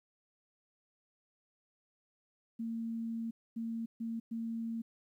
sine tone bursts at uneven times, 228.2 Hz, A#3, 37 cents flat, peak -35 dBFS, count 4, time 2.59-3.31 / 3.56-3.86 / 4-4.2 / 4.31-4.82 s, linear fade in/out 10 ms, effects 12-bit

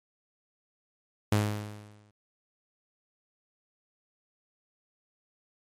sawtooth tone with exponential decay, 104.8 Hz, G#2, 16 cents sharp, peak -17 dBFS, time 1.32-2.11 s, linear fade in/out 5 ms, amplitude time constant 170 ms, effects MP3 64 kbps

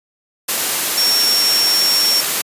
sine tone in noise, 5490 Hz, F8, 31 cents flat, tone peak -13 dBFS, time 0.97-2.21 s, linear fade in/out 10 ms, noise white, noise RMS -18 dBFS, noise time 0.48-2.42 s, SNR +2 dB, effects high-pass 200 Hz 12 dB/octave + resampled to 32000 Hz

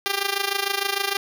5% pulse tone with amplitude modulation, 397.2 Hz, G4, 23 cents sharp, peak -8 dBFS, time 0.06-1.17 s, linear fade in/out 0 ms, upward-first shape sine, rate 26.6 Hz, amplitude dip 80%, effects none

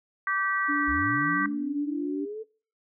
harmonic tone, 387.9 Hz, G4, 18 cents flat, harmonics 3 / 4 / 5, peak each -28 / -29 / -30 dBFS, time 0.27-1.46 s, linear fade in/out 2 ms
sine tone, 290 Hz, D4, 22 cents flat, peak -27 dBFS, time 0.68-2.26 s, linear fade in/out 20 ms
sine linear sweep, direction up, 58.27 to 448.9 Hz, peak -33 dBFS, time 0.87-2.44 s, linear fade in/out 20 ms
effects noise-tail reverb RT60 0.4 s tail -20 dB re dry

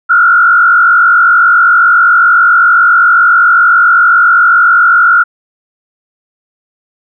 sine tone with frequency modulation, 1400 Hz, F6, 4 cents sharp, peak -3 dBFS, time 0.09-5.24 s, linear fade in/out 20 ms, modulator 47.4 Hz, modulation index 1.3, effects none

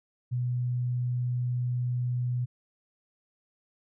sine tone, 123.47 Hz, B2, in tune, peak -26 dBFS, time 0.31-2.46 s, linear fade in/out 20 ms, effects none

